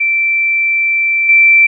sine tone with level steps, 2340 Hz, D7, 7 cents flat, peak -10 / -4 dBFS, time 0-1.67 s, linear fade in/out 10 ms, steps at 1.29 s, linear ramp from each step 2 ms, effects none

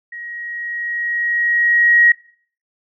sine tone with level ramp, 1894 Hz, A#6, 27 cents sharp, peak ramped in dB -29 to -7 dBFS, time 0.12-2.12 s, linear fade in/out 5 ms, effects noise-tail reverb RT60 0.5 s tail -21 dB re dry

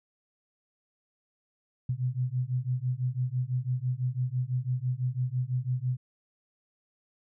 sine beating tone pair, 123.47 / 129.47 Hz, B2 / C3, 0 / -18 cents, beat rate 6 Hz, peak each -30 dBFS, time 1.89-5.97 s, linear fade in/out 5 ms, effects none

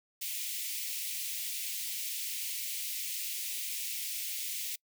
white high-pass noise, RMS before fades -37 dBFS, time 0.21-4.76 s, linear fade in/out 10 ms, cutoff 2100 Hz, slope 48 dB/octave, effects noise-tail reverb RT60 0.1 s tail -26 dB re dry

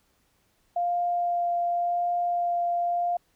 sine tone with vibrato, 698.5 Hz, F5, in tune, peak -23 dBFS, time 0.76-3.17 s, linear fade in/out 5 ms, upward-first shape sine, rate 0.91 Hz, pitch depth 8 cents each way, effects pink hiss -68 dBFS RMS until 3.35 s

